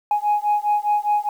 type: beating tone pair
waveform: sine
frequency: 830.6 / 835.5 Hz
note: G#5 / G#5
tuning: 0 / +10 cents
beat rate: 4.9 Hz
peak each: -19 dBFS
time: 0.11-1.29 s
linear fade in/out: 2 ms
effects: tanh soft clip ceiling -12 dBFS + 8-bit